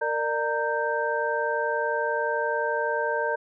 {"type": "tone cluster", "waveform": "sine", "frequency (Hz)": [462.6, 594, 923, 1565], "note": ["A#4", "D5", "A#5", "G6"], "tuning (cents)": [-13, 20, -17, -3], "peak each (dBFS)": -29, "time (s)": [0.01, 3.36], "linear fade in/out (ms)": 10, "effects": []}